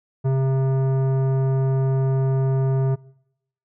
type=tone with tanh clipping; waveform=sine; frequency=133.4 Hz; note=C3; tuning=34 cents sharp; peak=-19 dBFS; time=0.24-2.96 s; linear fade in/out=20 ms; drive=14 dB; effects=noise-tail reverb RT60 0.8 s tail -23 dB re dry